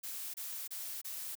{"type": "noise bursts", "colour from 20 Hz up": "blue", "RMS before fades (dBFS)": -42, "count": 4, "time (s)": [0.03, 1.354], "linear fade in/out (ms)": 10, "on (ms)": 310, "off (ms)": 28, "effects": []}